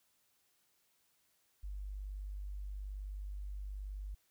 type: tone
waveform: sine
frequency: 49.45 Hz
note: G1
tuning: 16 cents sharp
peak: -40 dBFS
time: 1.63-4.15 s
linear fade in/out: 10 ms
effects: white hiss -75 dBFS RMS until 4.3 s